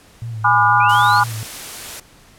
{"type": "tone with vibrato", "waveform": "sine", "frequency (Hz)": 113, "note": "A2", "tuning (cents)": 47, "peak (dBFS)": -24, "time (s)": [0.22, 1.43], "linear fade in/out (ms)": 0, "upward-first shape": "sine", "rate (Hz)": 4.1, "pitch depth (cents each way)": 65}
{"type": "chord", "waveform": "sine", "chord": "G# diminished seventh", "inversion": "none", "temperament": "just", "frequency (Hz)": [830.6, 996.7, 1196.1, 1435.3], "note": ["G#5", "B5", "D6", "F6"], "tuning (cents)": [0, 16, 31, 47], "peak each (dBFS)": -16, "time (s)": [0.44, 1.24], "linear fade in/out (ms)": 10}
{"type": "linear sweep", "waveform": "sine", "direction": "up", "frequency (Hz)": [2349, 4435], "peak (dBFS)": -24, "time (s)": [0.8, 1.2], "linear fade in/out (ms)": 5}
{"type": "noise", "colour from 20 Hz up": "white", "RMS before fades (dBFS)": -31, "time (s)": [0.89, 2], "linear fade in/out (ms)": 5}
{"effects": ["pink hiss -48 dBFS RMS until 2.38 s", "low-pass 12000 Hz 12 dB/octave"]}